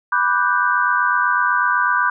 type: chord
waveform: sine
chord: G major seventh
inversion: first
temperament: equal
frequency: 987.8 / 1174.7 / 1480 / 1568 Hz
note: B5 / D6 / F#6 / G6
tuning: 0 / 0 / 0 / 0 cents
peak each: -20 dBFS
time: 0.12-2.1 s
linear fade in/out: 5 ms
effects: none